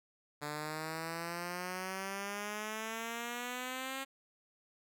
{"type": "exponential sweep", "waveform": "5% pulse", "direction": "up", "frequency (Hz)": [146.83, 271], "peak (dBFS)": -27, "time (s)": [0.41, 4.05], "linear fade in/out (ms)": 20, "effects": []}